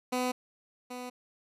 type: tone pair in turn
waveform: 15% pulse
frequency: 251.2 / 248.9 Hz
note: B3 / B3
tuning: +30 / +14 cents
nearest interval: unison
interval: 16 cents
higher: first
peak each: -22 / -32 dBFS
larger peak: first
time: 0.12-0.32 / 0.9-1.1 s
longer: neither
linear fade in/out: 10 ms
effects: resampled to 32000 Hz